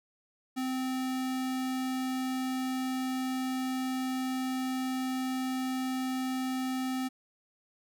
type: tone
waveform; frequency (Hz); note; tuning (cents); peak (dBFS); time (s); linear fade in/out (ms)
square; 259; C4; -17; -31; 0.56-7.09; 20
effects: none